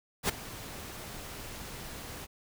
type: noise with ADSR envelope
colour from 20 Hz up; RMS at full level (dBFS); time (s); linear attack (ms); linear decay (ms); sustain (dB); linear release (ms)
pink; -26; 0.23-2.27; 61; 9; -17; 30
effects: none